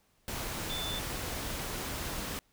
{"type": "tone in noise", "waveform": "sine", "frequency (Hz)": 3520, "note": "A7", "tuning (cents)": 0, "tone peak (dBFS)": -36, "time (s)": [0.7, 0.99], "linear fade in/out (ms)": 0, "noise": "pink", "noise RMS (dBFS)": -37, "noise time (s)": [0.28, 2.39], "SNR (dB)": -2, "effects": ["pink hiss -70 dBFS RMS until 2.52 s"]}